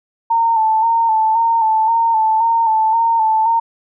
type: tone with vibrato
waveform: sine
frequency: 898 Hz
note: A5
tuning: 35 cents sharp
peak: -11 dBFS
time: 0.3-3.6 s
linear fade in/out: 10 ms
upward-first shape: square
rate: 1.9 Hz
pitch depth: 38 cents each way
effects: none